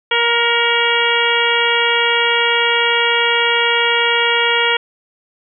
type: harmonic tone with a mistuned harmonic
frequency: 471.2 Hz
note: A#4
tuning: 19 cents sharp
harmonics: 1 / 2 / 3 / 4 / 5 / 6 / 7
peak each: -20 / -20 / -20 / -20 / -20 / -20 / -20 dBFS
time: 0.11-4.77 s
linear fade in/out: 5 ms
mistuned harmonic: 5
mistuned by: -53 cents
effects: none